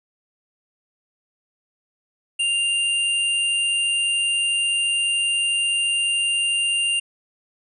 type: tone pair together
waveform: sine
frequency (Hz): 2794 / 8835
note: F7 / C#9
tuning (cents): 0 / -7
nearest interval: octave + minor sixth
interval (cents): 1993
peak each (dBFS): -19 / -27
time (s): 2.39-7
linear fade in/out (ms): 10
effects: none